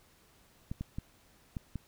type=clicks; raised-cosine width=5 ms; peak=-24 dBFS; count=5; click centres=0.715 / 0.81 / 0.985 / 1.568 / 1.757 s; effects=pink hiss -64 dBFS RMS until 1.87 s